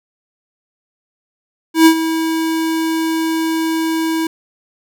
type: tone with ADSR envelope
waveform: square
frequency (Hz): 323.6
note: E4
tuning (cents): -32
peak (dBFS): -4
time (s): 1.74-4.27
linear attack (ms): 120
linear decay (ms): 80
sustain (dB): -12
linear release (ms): 3
effects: none